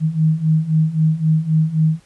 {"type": "beating tone pair", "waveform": "sine", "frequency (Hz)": [155.56, 159.36], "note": ["D#3", "D#3"], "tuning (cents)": [0, 42], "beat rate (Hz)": 3.8, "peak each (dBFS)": [-18, -15], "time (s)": [0, 2], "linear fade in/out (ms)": 50, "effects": ["pink hiss -54 dBFS RMS until 2.05 s", "resampled to 24000 Hz"]}